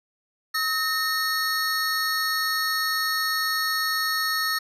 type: tone cluster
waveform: square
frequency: 1278 / 1838 / 4352 Hz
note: D#6 / A#6 / C#8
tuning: +46 / -25 / -33 cents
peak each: -29 / -27 / -28 dBFS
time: 0.54-4.59 s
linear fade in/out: 10 ms
effects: resampled to 32000 Hz